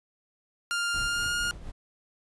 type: tone with pitch glide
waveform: sawtooth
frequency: 1401 to 1421.4 Hz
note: F6 to F6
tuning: +5 to +30 cents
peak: -23 dBFS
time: 0.71-1.51 s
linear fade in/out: 0 ms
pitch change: +25 cents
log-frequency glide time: 1.04-1.33 s
type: noise with tremolo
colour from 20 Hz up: brown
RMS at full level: -37 dBFS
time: 0.93-1.72 s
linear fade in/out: 20 ms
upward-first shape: triangle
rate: 4.1 Hz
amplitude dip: 65%
effects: resampled to 24000 Hz